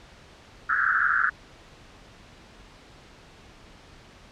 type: band-pass noise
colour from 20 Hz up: pink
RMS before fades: -23 dBFS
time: 0.69-1.3 s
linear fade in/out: 10 ms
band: 1300 to 1700 Hz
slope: 96 dB/octave
effects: pink hiss -50 dBFS RMS until 4.31 s + low-pass 5000 Hz 12 dB/octave